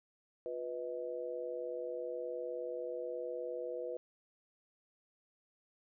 sine tone with amplitude modulation, 493.9 Hz, B4, in tune, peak -33 dBFS, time 0.46-3.97 s, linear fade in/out 0 ms, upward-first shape sine, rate 139 Hz, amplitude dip 100%, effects none

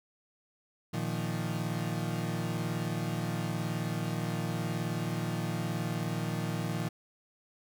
35% pulse chord, Bb suspended fourth, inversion none, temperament equal, 116.54 / 155.56 / 174.61 Hz, Bb2 / Eb3 / F3, 0 / 0 / 0 cents, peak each -34 dBFS, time 0.93-6.89 s, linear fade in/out 10 ms, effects none

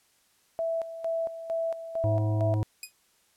sine tone with tremolo, 659.3 Hz, E5, in tune, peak -26 dBFS, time 0.59-2.54 s, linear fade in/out 0 ms, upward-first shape square, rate 2.2 Hz, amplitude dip 70%
harmonic tone, 106.6 Hz, G#2, 46 cents sharp, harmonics 1 / 3 / 5 / 7 / 9, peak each -24 / -34 / -41 / -45 / -44 dBFS, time 2.04-2.63 s, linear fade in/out 0 ms
5% pulse tone with exponential decay, 2489 Hz, D#7, in tune, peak -21 dBFS, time 2.83-2.93 s, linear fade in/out 2 ms, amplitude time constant 20 ms
effects white hiss -66 dBFS RMS until 3.36 s + low-pass 12000 Hz 12 dB/octave

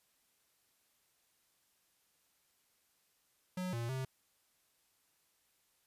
square tone with pitch steps, 183.1 / 117.3 / 131.5 Hz, F#3 / A#2 / C3, -18 / +11 / +9 cents, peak -37 dBFS, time 3.57-4.05 s, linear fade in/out 5 ms, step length 160 ms, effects white hiss -75 dBFS RMS until 5.86 s + resampled to 32000 Hz

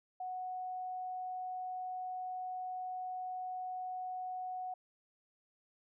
sine tone, 738 Hz, F#5, 5 cents flat, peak -38 dBFS, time 0.2-4.74 s, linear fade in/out 5 ms, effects none

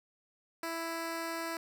10% pulse tone, 330.7 Hz, E4, 6 cents sharp, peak -27 dBFS, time 0.63-1.57 s, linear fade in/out 2 ms, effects none

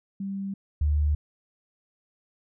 sine tone pair in turn, 196 / 74.31 Hz, G3 / D2, 0 / +21 cents, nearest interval octave + perfect fourth, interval 1679 cents, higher first, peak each -29 / -20 dBFS, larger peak second, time 0.2-0.54 / 0.81-1.15 s, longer neither, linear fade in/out 5 ms, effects none

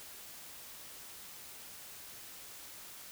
silence, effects white hiss -50 dBFS RMS until 3.11 s

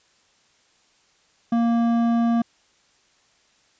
sine tone with hard clipping, 233.1 Hz, A#3, in tune, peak -19 dBFS, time 1.52-2.42 s, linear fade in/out 5 ms, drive 10 dB, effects white hiss -61 dBFS RMS until 3.79 s + resampled to 16000 Hz

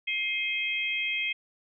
sine tone cluster, 2117 / 2531 / 3220 Hz, C7 / D#7 / G7, +20 / +29 / +46 cents, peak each -31 / -30 / -34 dBFS, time 0.07-1.33 s, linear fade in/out 10 ms, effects none

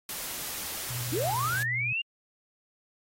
white noise, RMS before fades -36 dBFS, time 0.09-1.63 s, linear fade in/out 2 ms
sine tone with vibrato, 121.6 Hz, B2, 26 cents flat, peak -34 dBFS, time 0.9-1.93 s, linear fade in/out 5 ms, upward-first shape sine, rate 15 Hz, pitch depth 42 cents each way
sine linear sweep, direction up, 269.3 to 2844 Hz, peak -27 dBFS, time 1.12-2.02 s, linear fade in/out 10 ms
effects AAC 48 kbps

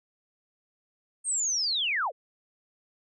sine linear sweep, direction down, 8700 to 418.9 Hz, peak -25 dBFS, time 1.24-2.12 s, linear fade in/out 50 ms, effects none

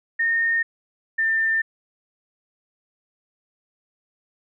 sine tone pair in turn, 1835 / 1794.1 Hz, A#6 / A6, -28 / +33 cents, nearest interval unison, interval 39 cents, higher first, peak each -18 dBFS, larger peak neither, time 0.19-0.63 / 1.18-1.62 s, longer neither, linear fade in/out 10 ms, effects none

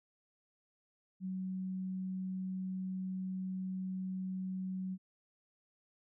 sine tone, 187.2 Hz, F#3, 20 cents sharp, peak -36 dBFS, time 1.2-4.98 s, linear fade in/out 50 ms, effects none

